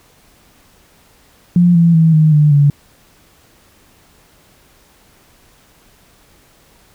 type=tone with pitch steps; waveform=sine; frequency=175.4 / 168.55 / 161.96 / 155.63 / 149.55 / 143.71 Hz; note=F3 / E3 / E3 / D#3 / D3 / D3; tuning=+8 / +39 / -30 / +1 / +32 / -37 cents; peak=-6 dBFS; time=1.56-2.7 s; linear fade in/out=2 ms; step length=190 ms; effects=pink hiss -50 dBFS RMS until 6.94 s